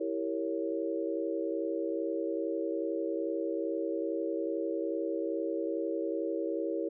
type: chord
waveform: sine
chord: E diminished seventh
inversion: none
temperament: equal with one note detuned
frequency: 329.6 / 392 / 462.9 / 554.4 Hz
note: E4 / G4 / Bb4 / Db5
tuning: 0 / 0 / -12 / 0 cents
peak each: -34 / -37 / -36 / -37 dBFS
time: 0-6.89 s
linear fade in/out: 10 ms
effects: none